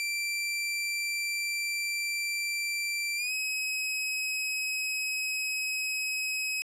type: tone with pitch glide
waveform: sawtooth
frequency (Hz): 2349 to 2547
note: D7 to D#7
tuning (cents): 0 to +40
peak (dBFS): -26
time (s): 0-6.62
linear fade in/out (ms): 0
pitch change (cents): +140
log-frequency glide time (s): 3.16-3.32
effects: low-pass 12000 Hz 12 dB/octave